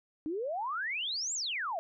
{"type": "exponential two-way sweep", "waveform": "sine", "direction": "up then down", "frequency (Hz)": [293.7, 7730, 623], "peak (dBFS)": -32, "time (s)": [0.26, 1.79], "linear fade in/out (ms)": 0, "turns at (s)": 1.34, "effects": []}